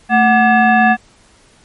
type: tone with frequency modulation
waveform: sine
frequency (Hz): 740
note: F#5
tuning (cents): 0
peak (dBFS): -7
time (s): 0.09-0.97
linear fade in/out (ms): 50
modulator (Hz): 961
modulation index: 1.2
effects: pink hiss -49 dBFS RMS until 1.64 s + MP3 48 kbps